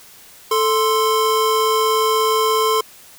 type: tone pair together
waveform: square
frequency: 440 / 1045.6 Hz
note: A4 / C6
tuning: 0 / -1 cents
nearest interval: octave + minor third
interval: 1499 cents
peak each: -18 dBFS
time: 0.51-2.81 s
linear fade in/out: 5 ms
effects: white hiss -44 dBFS RMS until 3.18 s